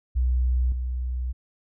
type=tone with level steps; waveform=sine; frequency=62.4 Hz; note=B1; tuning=19 cents sharp; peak=-19 / -25 dBFS; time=0.15-1.33 s; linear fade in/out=20 ms; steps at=0.72 s; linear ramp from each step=2 ms; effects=none